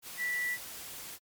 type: tone in noise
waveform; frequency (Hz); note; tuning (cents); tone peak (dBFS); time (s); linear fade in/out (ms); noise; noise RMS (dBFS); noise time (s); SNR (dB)
sine; 1962; B6; -12; -30; 0.17-0.58; 50; white; -44; 0.02-1.19; +11
effects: MP3 96 kbps